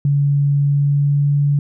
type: tone with pitch glide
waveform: sine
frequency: 142.3 to 143.54 Hz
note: C#3 to D3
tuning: +46 to -39 cents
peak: -12 dBFS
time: 0.05-1.59 s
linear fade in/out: 2 ms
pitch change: +15 cents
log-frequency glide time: 0.6-1.32 s
effects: none